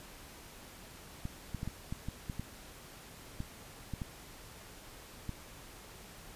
clicks, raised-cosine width 5 ms, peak -25 dBFS, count 12, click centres 1.254 / 1.547 / 1.631 / 1.676 / 1.925 / 2.086 / 2.298 / 2.396 / 3.404 / 3.937 / 4.018 / 5.293 s, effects pink hiss -52 dBFS RMS until 6.35 s + resampled to 32000 Hz

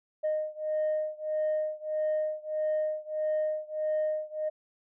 sine beating tone pair, 616 / 617.6 Hz, D#5 / D#5, -17 / -13 cents, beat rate 1.6 Hz, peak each -29 / -30 dBFS, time 0.23-4.5 s, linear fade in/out 20 ms, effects tanh soft clip ceiling -23 dBFS

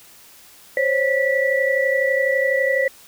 sine tone cluster, 525 / 557 / 1955 Hz, C5 / C#5 / B6, +6 / +8 / -18 cents, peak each -20 / -22 / -20 dBFS, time 0.77-2.88 s, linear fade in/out 2 ms, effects white hiss -47 dBFS RMS until 3.07 s

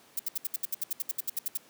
violet noise bursts, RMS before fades -30 dBFS, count 16, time 0.17-1.574 s, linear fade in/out 5 ms, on 24 ms, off 68 ms, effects pink hiss -58 dBFS RMS until 1.69 s + high-pass 200 Hz 12 dB/octave

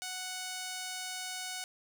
5% pulse tone, 740 Hz, F#5, in tune, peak -26 dBFS, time 0.02-1.64 s, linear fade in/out 0 ms, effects none

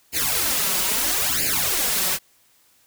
white noise with flanger, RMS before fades -22 dBFS, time 0.12-2.19 s, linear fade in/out 50 ms, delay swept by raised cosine 0.42 to 5.42 ms, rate 0.76 Hz, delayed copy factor +1, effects white hiss -59 dBFS RMS until 2.86 s

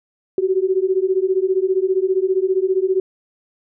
sine beating tone pair, 370 / 385 Hz, F#4 / G4, 0 / -31 cents, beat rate 15 Hz, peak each -18 dBFS, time 0.38-3 s, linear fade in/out 2 ms, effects none

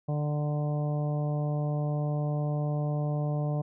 harmonic tone with a mistuned harmonic, 148.3 Hz, D3, 17 cents sharp, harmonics 1 / 2 / 3 / 4 / 5 / 6 / 7, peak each -27 / -39 / -41 / -37 / -41 / -51 / -49 dBFS, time 0.08-3.62 s, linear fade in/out 10 ms, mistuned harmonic 6, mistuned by +35 cents, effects none

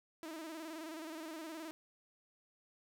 sawtooth tone with vibrato, 319.6 Hz, D#4, 47 cents sharp, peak -40 dBFS, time 0.23-1.71 s, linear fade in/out 0 ms, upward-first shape square, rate 19 Hz, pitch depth 62 cents each way, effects none

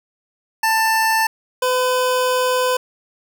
25% pulse tone pair in turn, 888 / 505.6 Hz, A5 / B4, +16 / +41 cents, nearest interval minor seventh, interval 975 cents, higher first, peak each -11 / -12 dBFS, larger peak first, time 0.63-1.27 / 1.62-2.77 s, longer second, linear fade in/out 5 ms, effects none

